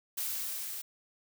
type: noise with level ramp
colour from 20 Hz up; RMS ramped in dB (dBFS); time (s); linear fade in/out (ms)
blue; -34 to -40; 0.17-0.82; 10
effects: none